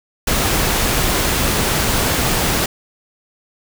pink noise, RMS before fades -17 dBFS, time 0.27-2.66 s, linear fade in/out 5 ms, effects none

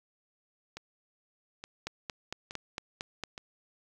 two click trains, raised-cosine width 0.2 ms, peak -18 / -24 dBFS, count 7 / 4, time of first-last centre 1.87-3.237 / 0.77-3.379 s, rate 4.39 / 1.15 Hz, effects 10-bit

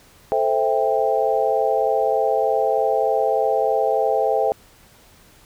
sine chord, A minor seventh, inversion none, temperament equal with one note detuned, 440 / 523.3 / 659.3 / 790.8 Hz, A4 / C5 / E5 / G5, 0 / 0 / 0 / +15 cents, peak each -22 dBFS, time 0.32-4.52 s, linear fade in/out 0 ms, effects pink hiss -51 dBFS RMS until 5.45 s

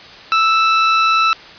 sawtooth tone, 1318.5 Hz, E6, in tune, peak -7 dBFS, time 0.32-1.33 s, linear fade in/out 0 ms, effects white hiss -37 dBFS RMS until 1.58 s + resampled to 11025 Hz

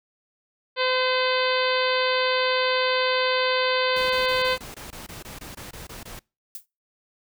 harmonic tone, 512 Hz, C5, 38 cents flat, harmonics 1 / 2 / 3 / 4 / 5 / 6 / 7 / 8 / 9, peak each -24 / -27 / -29 / -30 / -31 / -32 / -32 / -33 / -34 dBFS, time 0.76-4.58 s, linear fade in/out 50 ms
pink noise bursts, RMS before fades -39 dBFS, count 14, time 3.96-6.193 s, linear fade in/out 5 ms, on 140 ms, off 21 ms
violet noise with exponential decay, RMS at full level -31 dBFS, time 6.55-6.66 s, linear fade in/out 1 ms, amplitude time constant 22 ms
effects noise-tail reverb RT60 0.3 s tail -26 dB re dry

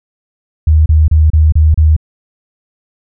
sine tone bursts, 77.78 Hz, D#2, in tune, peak -4 dBFS, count 6, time 0.67-1.965 s, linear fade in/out 5 ms, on 190 ms, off 31 ms, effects none

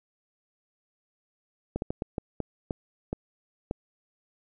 slowing click train, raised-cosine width 2 ms, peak -16 dBFS, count 9, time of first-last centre 1.76-3.711 s, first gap 61 ms, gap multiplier 1.38, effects none

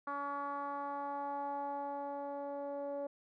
10% pulse tone with low-pass filter sweep, 283.3 Hz, C#4, 38 cents sharp, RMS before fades -40 dBFS, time 0.07-3.07 s, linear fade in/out 5 ms, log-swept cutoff 1200 to 600 Hz, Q 4, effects none

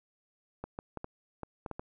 clicks, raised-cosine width 1 ms, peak -24 dBFS, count 8, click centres 0.64 / 0.789 / 0.973 / 1.044 / 1.433 / 1.662 / 1.713 / 1.795 s, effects none

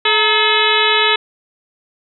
harmonic tone with a mistuned harmonic, 428.8 Hz, A4, 45 cents flat, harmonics 1 / 2 / 3 / 4 / 5 / 6 / 7 / 8 / 9, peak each -20 / -20 / -20 / -20 / -20 / -20 / -20 / -20 / -20 dBFS, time 0.05-1.16 s, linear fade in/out 5 ms, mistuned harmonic 2, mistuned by +120 cents, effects none

